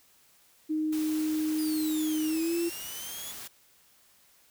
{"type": "tone with pitch glide", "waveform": "sine", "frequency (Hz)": [310.4, 340.5], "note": ["D#4", "F4"], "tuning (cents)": [-4, -44], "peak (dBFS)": -26, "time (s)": [0.69, 2.7], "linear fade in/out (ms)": 20, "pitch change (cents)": 160, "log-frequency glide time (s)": [2.27, 2.55]}
{"type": "noise", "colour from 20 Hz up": "white", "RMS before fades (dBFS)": -42, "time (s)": [0.92, 3.48], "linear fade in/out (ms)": 10}
{"type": "exponential two-way sweep", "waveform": "10% pulse", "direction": "down then up", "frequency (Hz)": [5020, 2489, 3437], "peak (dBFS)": -32, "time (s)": [1.58, 3.32], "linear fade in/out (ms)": 10, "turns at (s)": 2.42}
{"effects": ["white hiss -62 dBFS RMS until 4.5 s"]}